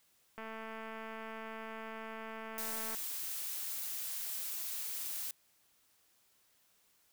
click train, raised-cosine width 0.5 ms, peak -31 dBFS, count 571, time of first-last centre 0.38-2.948 s, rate 222 Hz
blue noise, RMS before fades -40 dBFS, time 2.58-5.31 s, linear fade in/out 2 ms
effects white hiss -71 dBFS RMS until 7.12 s

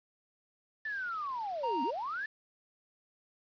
sine linear two-way sweep, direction down then up, 1780 to 240.9 to 1780 Hz, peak -34 dBFS, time 0.85-2.26 s, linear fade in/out 5 ms, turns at 1.83 s
triangle tone, 932.3 Hz, A#5, in tune, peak -29 dBFS, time 1.63-1.91 s, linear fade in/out 10 ms
effects resampled to 11025 Hz + 9-bit

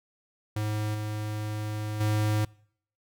square tone with level steps, 106.5 Hz, G#2, 44 cents sharp, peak -28 / -31 / -24 dBFS, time 0.56-2.45 s, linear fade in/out 5 ms, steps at 0.94 / 2 s, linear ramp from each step 10 ms, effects noise-tail reverb RT60 0.6 s tail -24 dB re dry

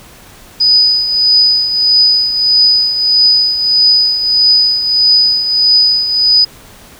sine tone with tremolo, 4978 Hz, D#8, in tune, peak -4 dBFS, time 0.6-6.45 s, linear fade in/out 10 ms, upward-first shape triangle, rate 1.6 Hz, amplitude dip 65%, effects pink hiss -38 dBFS RMS until 6.99 s

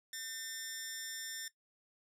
10% pulse tone with amplitude modulation, 1800 Hz, A6, 39 cents sharp, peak -30 dBFS, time 0.13-1.48 s, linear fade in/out 2 ms, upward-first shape sine, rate 261 Hz, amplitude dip 55%, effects noise-tail reverb RT60 0.1 s tail -17 dB re dry

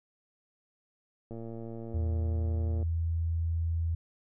click train, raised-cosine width 2 ms, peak -29 dBFS, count 174, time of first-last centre 1.31-2.828 s, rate 114 Hz
sine tone, 82.8 Hz, E2, 8 cents sharp, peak -27 dBFS, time 1.94-3.95 s, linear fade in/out 5 ms
effects none

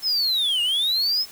triangle linear two-way sweep, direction down then up, 5274 to 2798 to 5274 Hz, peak -18 dBFS, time 0.02-1.26 s, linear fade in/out 50 ms, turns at 0.62 s, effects white hiss -44 dBFS RMS until 1.31 s

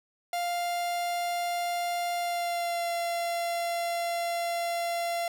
45% pulse tone with pitch glide, 698.5 to 685.7 Hz, F5 to F5, 0 to -32 cents, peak -28 dBFS, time 0.33-5.28 s, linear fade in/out 2 ms, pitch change -32 cents, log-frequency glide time 2.18-2.92 s, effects none

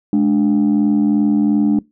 sine tone pair together, 210.9 / 293.7 Hz, G#3 / D4, +27 / 0 cents, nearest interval tritone, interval 573 cents, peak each -12 dBFS, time 0.13-1.79 s, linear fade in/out 2 ms, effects noise-tail reverb RT60 0.2 s tail -22 dB re dry + tanh soft clip ceiling -8 dBFS

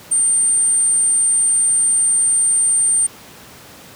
sine tone, 8870 Hz, C#9, in tune, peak -12 dBFS, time 0.11-3.07 s, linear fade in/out 10 ms, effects pink hiss -40 dBFS RMS until 3.95 s + high-pass 100 Hz 12 dB/octave

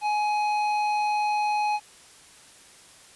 triangle tone with hard clipping, 839 Hz, G#5, 17 cents sharp, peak -24 dBFS, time 0.01-1.8 s, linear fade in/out 50 ms, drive 13 dB, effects white hiss -51 dBFS RMS until 3.15 s + resampled to 24000 Hz

